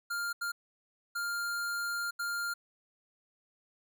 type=tone bursts at uneven times; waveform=square; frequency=1401 Hz; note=F6; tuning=5 cents sharp; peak=-33 dBFS; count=4; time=0.1-0.33 / 0.41-0.52 / 1.15-2.11 / 2.19-2.54 s; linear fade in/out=10 ms; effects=none